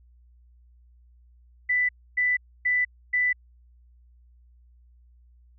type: tone bursts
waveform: sine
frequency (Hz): 1987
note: B6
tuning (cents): +10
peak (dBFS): -20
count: 4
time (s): 1.69-3.33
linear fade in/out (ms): 10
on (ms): 200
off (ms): 280
effects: added 60 Hz sine -53 dBFS peak until 5.58 s